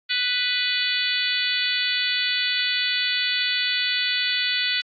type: harmonic tone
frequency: 494.7 Hz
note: B4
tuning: 3 cents sharp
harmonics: 3 / 4 / 5 / 6 / 7 / 8 / 9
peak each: -30 / -28 / -29 / -29 / -27 / -29 / -29 dBFS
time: 0.09-4.82 s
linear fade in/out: 20 ms
effects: AAC 48 kbps